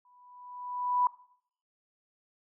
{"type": "tone with exponential growth", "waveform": "sine", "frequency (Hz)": 987.8, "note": "B5", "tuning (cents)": 0, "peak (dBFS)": -21, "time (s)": [0.05, 1.07], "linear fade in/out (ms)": 2, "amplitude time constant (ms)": 220, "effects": ["noise-tail reverb RT60 0.6 s tail -19 dB re dry"]}